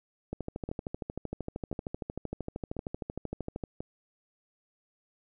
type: two click trains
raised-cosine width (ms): 2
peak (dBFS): -23 / -21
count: 4 / 44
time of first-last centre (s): 0.69-3.805 / 0.33-3.638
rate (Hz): 0.963 / 13
effects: none